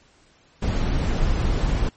brown noise, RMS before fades -21 dBFS, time 0.62-1.89 s, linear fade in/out 5 ms, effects pink hiss -57 dBFS RMS until 1.96 s + MP3 32 kbps

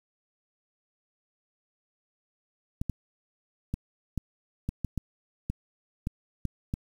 clicks, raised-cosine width 5 ms, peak -17 dBFS, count 11, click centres 2.815 / 2.897 / 3.74 / 4.177 / 4.69 / 4.847 / 4.977 / 5.5 / 6.071 / 6.453 / 6.739 s, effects 8-bit

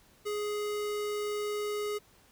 square tone, 417.1 Hz, G#4, 7 cents sharp, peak -32 dBFS, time 0.25-1.99 s, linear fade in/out 20 ms, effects pink hiss -62 dBFS RMS until 2.31 s

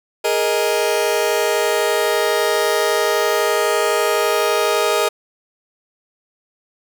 sawtooth chord, Ab suspended second, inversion none, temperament just, 415.3 / 467.2 / 623 Hz, Ab4 / Bb4 / Eb5, 0 / +4 / +2 cents, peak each -16 dBFS, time 0.24-5.09 s, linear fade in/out 10 ms, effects none

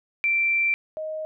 sine tone pair in turn, 2349 / 625.2 Hz, D7 / D#5, 0 / +8 cents, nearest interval octave + major seventh, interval 2292 cents, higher first, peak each -19 / -28 dBFS, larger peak first, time 0.24-0.74 / 0.97-1.25 s, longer first, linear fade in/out 0 ms, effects none

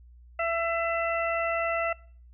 harmonic tone, 669 Hz, E5, 25 cents sharp, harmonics 1 / 2 / 3 / 4, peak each -28 / -31 / -33 / -34 dBFS, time 0.39-1.93 s, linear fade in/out 5 ms, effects noise-tail reverb RT60 0.5 s tail -24 dB re dry + added 60 Hz sine -49 dBFS peak until 2.33 s

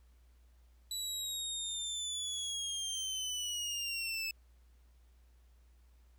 25% pulse linear sweep, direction down, 3951 to 2610 Hz, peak -32 dBFS, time 0.91-4.31 s, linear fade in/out 2 ms, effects added 60 Hz sine -60 dBFS peak until 6.18 s + pink hiss -75 dBFS RMS until 6.18 s

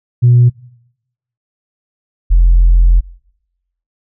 sine tone pair in turn, 121.7 / 43.03 Hz, B2 / F1, -25 / -25 cents, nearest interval octave + tritone, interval 1800 cents, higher first, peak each -3 dBFS, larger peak neither, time 0.22-0.5 / 2.3-3.01 s, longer second, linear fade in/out 20 ms, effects noise-tail reverb RT60 0.9 s tail -24 dB re dry + tanh soft clip ceiling -1 dBFS

